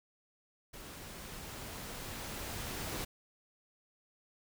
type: noise with level ramp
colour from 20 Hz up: pink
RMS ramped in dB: -49 to -39 dBFS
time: 0.73-3.05 s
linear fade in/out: 10 ms
effects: none